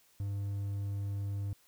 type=tone; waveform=triangle; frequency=100 Hz; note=G2; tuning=35 cents sharp; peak=-31 dBFS; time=0.2-1.53 s; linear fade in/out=0 ms; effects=white hiss -66 dBFS RMS until 1.67 s